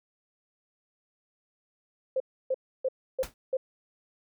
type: tone bursts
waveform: sine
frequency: 523 Hz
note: C5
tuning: 1 cent flat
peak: -24 dBFS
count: 5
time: 2.16-3.57 s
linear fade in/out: 5 ms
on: 42 ms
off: 300 ms
type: noise with exponential decay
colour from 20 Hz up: pink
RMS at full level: -32 dBFS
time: 3.23-3.34 s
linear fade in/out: 1 ms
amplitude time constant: 23 ms
effects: none